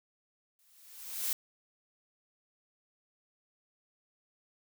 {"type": "noise with exponential growth", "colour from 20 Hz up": "blue", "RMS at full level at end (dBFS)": -30, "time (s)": [0.59, 1.33], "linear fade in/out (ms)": 1, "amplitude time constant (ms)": 160, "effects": []}